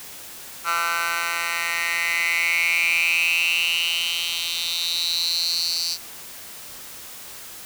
10% pulse tone with high-pass filter sweep, 169.3 Hz, E3, 46 cents sharp, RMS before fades -23 dBFS, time 0.64-5.98 s, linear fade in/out 50 ms, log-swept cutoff 1400 to 4800 Hz, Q 8.3, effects white hiss -39 dBFS RMS until 7.65 s

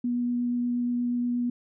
sine tone with vibrato, 242.7 Hz, B3, 30 cents flat, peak -24 dBFS, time 0.04-1.5 s, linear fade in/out 5 ms, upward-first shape triangle, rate 8.4 Hz, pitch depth 9 cents each way, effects none

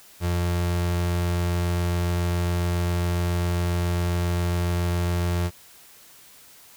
35% pulse tone, 87.31 Hz, F2, in tune, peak -20 dBFS, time 0.2-5.51 s, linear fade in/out 50 ms, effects white hiss -50 dBFS RMS until 6.76 s

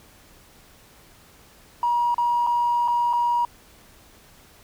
triangle tone with dropouts, 956 Hz, A#5, 43 cents sharp, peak -15 dBFS, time 1.83-3.45 s, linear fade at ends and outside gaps 2 ms, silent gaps 2.144-2.181 / 2.466-2.471 / 2.878-2.882 / 3.13-3.134 s, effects tanh soft clip ceiling -16 dBFS + pink hiss -52 dBFS RMS until 4.63 s

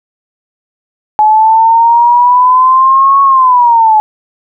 sine exponential two-way sweep, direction up then down, 850 to 1108.7 to 850 Hz, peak -3 dBFS, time 1.19-4 s, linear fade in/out 0 ms, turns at 3.22 s, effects none

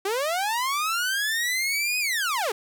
sawtooth linear two-way sweep, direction up then down, 375.4 to 2523 to 375.4 Hz, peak -20 dBFS, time 0.05-2.52 s, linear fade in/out 5 ms, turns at 1.99 s, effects 9-bit

